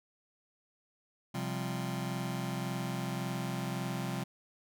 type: chord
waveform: sawtooth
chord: C suspended fourth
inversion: none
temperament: just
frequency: 130.81 / 174.42 / 196.22 Hz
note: C3 / F3 / G3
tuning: 0 / -2 / +2 cents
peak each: -33 / -34 / -35 dBFS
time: 1.34-4.24 s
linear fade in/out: 10 ms
effects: none